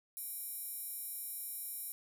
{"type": "tone with high-pass filter", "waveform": "square", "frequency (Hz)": 784, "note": "G5", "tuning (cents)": 0, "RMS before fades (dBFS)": -43, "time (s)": [0.17, 1.92], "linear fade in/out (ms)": 0, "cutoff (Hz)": 11000, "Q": 3.5, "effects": []}